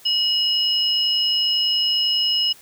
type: tone pair together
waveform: sine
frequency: 2913 / 5137 Hz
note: F#7 / E8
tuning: -28 / -46 cents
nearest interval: minor seventh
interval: 982 cents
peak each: -19 / -21 dBFS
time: 0.05-2.53 s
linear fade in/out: 10 ms
effects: white hiss -48 dBFS RMS until 2.61 s